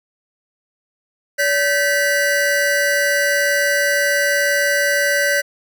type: tone cluster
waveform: square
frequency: 572 / 1541 / 1961 Hz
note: D5 / G6 / B6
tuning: -46 / -30 / -13 cents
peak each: -20 dBFS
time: 1.38-5.42 s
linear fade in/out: 20 ms
effects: none